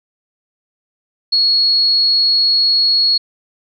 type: tone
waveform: sine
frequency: 4334 Hz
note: C#8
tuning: 40 cents flat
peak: -10 dBFS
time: 1.32-3.18 s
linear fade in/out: 10 ms
effects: none